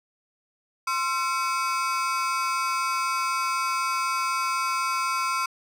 35% pulse ring-modulated tone, 1200 Hz, D6, 37 cents sharp, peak -19 dBFS, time 0.87-5.46 s, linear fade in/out 5 ms, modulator 152 Hz, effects low-pass 10000 Hz 12 dB/octave

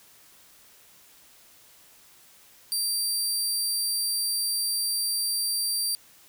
20% pulse tone, 4700 Hz, D8, 1 cent sharp, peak -19 dBFS, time 2.72-5.95 s, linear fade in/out 0 ms, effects white hiss -55 dBFS RMS until 6.28 s

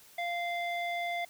square tone with low-pass filter, 694 Hz, F5, 11 cents flat, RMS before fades -34 dBFS, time 0.18-1.25 s, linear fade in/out 5 ms, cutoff 2700 Hz, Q 6.9, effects white hiss -57 dBFS RMS until 1.29 s

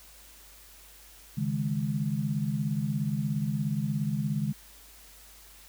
sine chord, C# suspended second, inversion none, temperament equal, 138.59 / 155.56 / 207.7 Hz, C#3 / D#3 / G#3, 0 / 0 / 0 cents, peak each -31 dBFS, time 1.37-4.53 s, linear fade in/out 10 ms, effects added 50 Hz sine -56 dBFS peak until 5.68 s + white hiss -53 dBFS RMS until 5.68 s

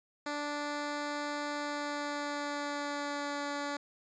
10% pulse tone with pitch glide, 292.6 to 287.1 Hz, D4 to D4, -6 to -39 cents, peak -26 dBFS, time 0.26-3.77 s, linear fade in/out 5 ms, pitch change -33 cents, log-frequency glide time 1.54-3.45 s, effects resampled to 16000 Hz

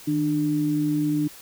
sine tone pair together, 155.56 / 298.1 Hz, D#3 / D4, 0 / +26 cents, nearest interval major seventh, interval 1126 cents, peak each -27 / -21 dBFS, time 0.07-1.28 s, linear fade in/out 10 ms, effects white hiss -45 dBFS RMS until 1.41 s

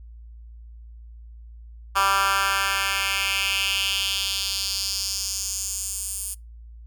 10% pulse tone with high-pass filter sweep, 196 Hz, G3, in tune, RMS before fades -25 dBFS, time 1.95-6.35 s, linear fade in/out 20 ms, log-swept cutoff 1200 to 9500 Hz, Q 2.6, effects noise-tail reverb RT60 0.2 s tail -24 dB re dry + added 57 Hz sine -40 dBFS peak until 6.86 s

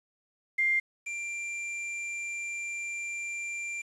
sine / square tone pair in turn, 2100 / 2369 Hz, C7 / D7, +6 / +14 cents, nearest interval major second, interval 208 cents, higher second, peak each -23 / -34 dBFS, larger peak first, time 0.58-0.8 / 1.06-3.82 s, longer second, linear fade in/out 10 ms, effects resampled to 24000 Hz + 9-bit

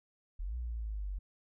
sine linear two-way sweep, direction up then down, 36.71 to 61.3 to 45.97 Hz, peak -35 dBFS, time 0.39-1.19 s, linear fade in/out 10 ms, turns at 0.56 s, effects none

